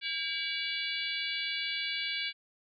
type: harmonic tone with a mistuned harmonic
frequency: 573 Hz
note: D5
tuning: 43 cents flat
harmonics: 3 / 4 / 5 / 6 / 7 / 8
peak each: -41 / -36 / -39 / -38 / -40 / -43 dBFS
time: 0.01-2.33 s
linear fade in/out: 50 ms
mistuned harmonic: 3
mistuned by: -110 cents
effects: none